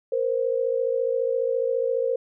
sine tone pair together, 468.7 / 523.3 Hz, A#4 / C5, +9 / 0 cents, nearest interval major second, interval 191 cents, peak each -24 dBFS, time 0.12-2.16 s, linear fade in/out 5 ms, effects none

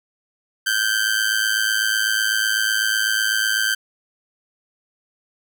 sawtooth tone with amplitude modulation, 1556 Hz, G6, 13 cents flat, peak -11 dBFS, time 0.66-3.75 s, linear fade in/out 10 ms, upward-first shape sine, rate 108 Hz, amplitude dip 75%, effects none

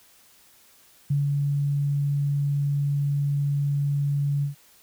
sine tone with ADSR envelope, 142.6 Hz, C#3, 49 cents sharp, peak -19 dBFS, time 1.1-4.55 s, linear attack 8 ms, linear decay 150 ms, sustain -2 dB, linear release 120 ms, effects white hiss -56 dBFS RMS until 4.82 s

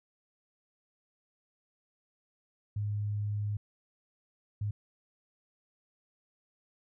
sine tone bursts at uneven times, 103.83 Hz, G#2, in tune, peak -30 dBFS, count 2, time 2.76-3.57 / 4.61-4.71 s, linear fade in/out 5 ms, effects none

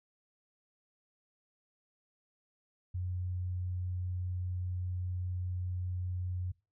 sine tone, 90.5 Hz, F#2, 38 cents flat, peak -33 dBFS, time 2.94-6.52 s, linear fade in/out 10 ms, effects noise-tail reverb RT60 0.3 s tail -23 dB re dry

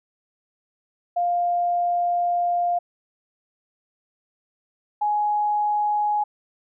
sine tone pair in turn, 701 / 836 Hz, F5 / G#5, +6 / +11 cents, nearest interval minor third, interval 305 cents, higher second, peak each -19 dBFS, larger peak neither, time 1.16-2.79 / 5.01-6.24 s, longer first, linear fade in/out 10 ms, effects none

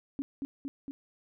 sine tone with echo, 276 Hz, C#4, 7 cents flat, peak -30 dBFS, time 0.19-0.22 s, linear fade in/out 0 ms, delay 230 ms, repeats 3, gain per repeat -2 dB, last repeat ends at 0.91 s, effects none

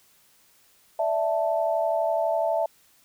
sine chord, D suspended second, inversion none, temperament equal, 587.3 / 659.3 / 880 Hz, D5 / E5 / A5, 0 / 0 / 0 cents, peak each -29 / -23 / -29 dBFS, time 0.99-2.66 s, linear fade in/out 5 ms, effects white hiss -60 dBFS RMS until 3.04 s

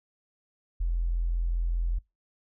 triangle tone with tanh clipping, 42.51 Hz, F1, 46 cents flat, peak -24 dBFS, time 0.8-1.99 s, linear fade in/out 10 ms, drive 3 dB, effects noise-tail reverb RT60 0.2 s tail -23 dB re dry

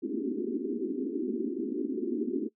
white band-pass noise, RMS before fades -32 dBFS, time 0.02-2.49 s, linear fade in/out 20 ms, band 220 to 400 Hz, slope 96 dB/octave, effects noise-tail reverb RT60 0.1 s tail -20 dB re dry

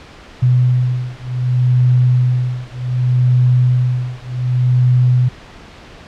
sine beating tone pair, 124.7 / 125.36 Hz, B2 / B2, +17 / +26 cents, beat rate 0.66 Hz, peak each -14 dBFS, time 0.42-5.29 s, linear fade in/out 10 ms, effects pink hiss -38 dBFS RMS until 6.07 s + low-pass 4000 Hz 12 dB/octave

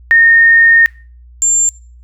sine tone pair in turn, 1837 / 7323 Hz, A#6 / A#8, -26 / -32 cents, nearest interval 2 octaves, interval 2394 cents, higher second, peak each -4 / -9 dBFS, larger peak first, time 0.11-0.86 / 1.42-1.69 s, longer first, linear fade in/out 0 ms, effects noise-tail reverb RT60 0.4 s tail -23 dB re dry + added 60 Hz sine -36 dBFS peak until 2.03 s

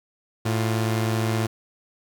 sawtooth tone pair together, 110.66 / 350.9 Hz, A2 / F4, +10 / +8 cents, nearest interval octave + minor sixth, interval 1998 cents, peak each -18 / -26 dBFS, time 0.45-1.47 s, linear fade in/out 10 ms, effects none

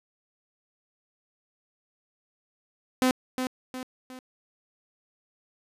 sawtooth tone with echo, 256.2 Hz, C4, 36 cents flat, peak -16 dBFS, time 3.02-3.11 s, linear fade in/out 0 ms, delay 360 ms, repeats 3, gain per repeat -7 dB, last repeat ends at 4.19 s, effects resampled to 32000 Hz

